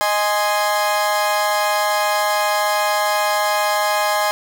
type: chord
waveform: 30% pulse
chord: Ab major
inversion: second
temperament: equal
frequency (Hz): 622.3 / 830.6 / 1046.5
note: Eb5 / Ab5 / C6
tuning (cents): 0 / 0 / 0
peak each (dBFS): -18 / -17 / -20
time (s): 0.01-4.31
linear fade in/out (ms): 0
effects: none